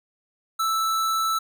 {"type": "tone", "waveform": "square", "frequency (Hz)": 1318.5, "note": "E6", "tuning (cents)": 0, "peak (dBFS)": -22, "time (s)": [0.59, 1.39], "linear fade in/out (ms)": 10, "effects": []}